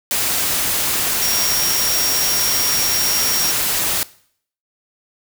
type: tone in noise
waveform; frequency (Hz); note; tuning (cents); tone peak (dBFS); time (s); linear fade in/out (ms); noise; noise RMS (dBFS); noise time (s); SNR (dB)
sine; 5600; F8; +4; -20; 1.22-3.51; 0; white; -19; 0.11-4.03; -4
effects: noise-tail reverb RT60 0.6 s tail -20 dB re dry